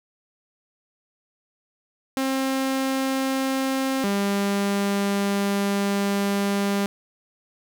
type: tone pair in turn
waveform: sawtooth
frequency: 266.4 / 199.99 Hz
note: C4 / G3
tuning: +31 / +35 cents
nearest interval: perfect fourth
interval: 496 cents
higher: first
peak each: -18 / -17 dBFS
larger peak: second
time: 2.17-4.04 / 4.04-6.86 s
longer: second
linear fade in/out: 0 ms
effects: none